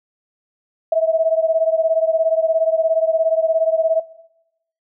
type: beating tone pair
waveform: sine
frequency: 643 / 660 Hz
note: E5 / E5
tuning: -43 / +2 cents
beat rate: 17 Hz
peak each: -16 dBFS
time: 0.92-4 s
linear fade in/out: 5 ms
effects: noise-tail reverb RT60 0.8 s tail -17 dB re dry